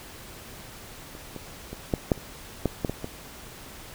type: clicks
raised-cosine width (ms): 2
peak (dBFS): -28 / -22 / -22 / -9 / -6 / -29 / -9 / -11 / -15 / -18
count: 10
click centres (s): 1.151 / 1.363 / 1.73 / 1.938 / 2.118 / 2.177 / 2.657 / 2.848 / 2.896 / 3.044
effects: pink hiss -44 dBFS RMS until 3.94 s